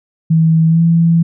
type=tone with pitch glide; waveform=sine; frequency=161.7 to 166.82 Hz; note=E3 to E3; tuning=-33 to +21 cents; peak=-7 dBFS; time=0.3-1.23 s; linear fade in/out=10 ms; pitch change=+54 cents; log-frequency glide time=0.68-0.81 s; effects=none